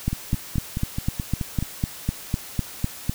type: two click trains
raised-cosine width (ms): 5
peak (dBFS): -9 / -13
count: 13 / 8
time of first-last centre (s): 0.08-3.095 / 0.13-1.626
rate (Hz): 3.98 / 4.68
effects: white hiss -39 dBFS RMS until 3.14 s